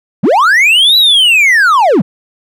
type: linear two-way sweep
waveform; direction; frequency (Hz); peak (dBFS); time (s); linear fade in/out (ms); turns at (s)
triangle; up then down; 137.8 to 3986 to 137.8; -3; 0.23-2.02; 10; 0.97
effects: none